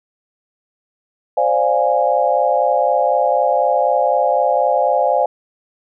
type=chord; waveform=sine; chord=D half-diminished seventh; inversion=third; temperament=equal with one note detuned; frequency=523.3 / 587.3 / 698.5 / 828.2 Hz; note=C5 / D5 / F5 / Ab5; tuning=0 / 0 / 0 / -5 cents; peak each=-18 dBFS; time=1.37-5.26 s; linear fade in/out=5 ms; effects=none